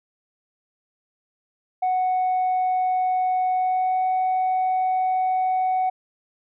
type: tone with pitch glide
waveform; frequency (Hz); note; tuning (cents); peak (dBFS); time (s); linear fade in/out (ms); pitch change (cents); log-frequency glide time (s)
sine; 740 to 745.6; F#5 to F#5; 0 to +13; -17; 1.82-5.9; 10; +13; 3.54-4.06
effects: tanh soft clip ceiling -17 dBFS